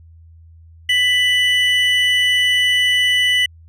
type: tone pair together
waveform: triangle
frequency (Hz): 1984.8 / 2968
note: B6 / F#7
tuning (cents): +8 / +5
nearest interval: perfect fifth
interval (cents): 697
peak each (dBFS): -14 / -14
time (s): 0.89-3.46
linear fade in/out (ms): 5
effects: added 82 Hz sine -41 dBFS peak until 3.68 s